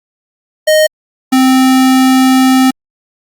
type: tone pair in turn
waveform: square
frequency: 620 / 260.7 Hz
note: D#5 / C4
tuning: -6 / -6 cents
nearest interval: octave + minor third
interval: 1500 cents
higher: first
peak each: -6 dBFS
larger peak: neither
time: 0.67-0.87 / 1.32-2.71 s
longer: second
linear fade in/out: 10 ms
effects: Opus 48 kbps